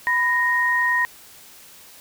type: tone pair together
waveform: sine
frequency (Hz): 995.2 / 1864.7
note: B5 / A#6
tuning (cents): +13 / 0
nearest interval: major seventh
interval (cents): 1087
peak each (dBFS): -23 / -18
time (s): 0.07-1.05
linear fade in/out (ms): 0
effects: white hiss -46 dBFS RMS until 2 s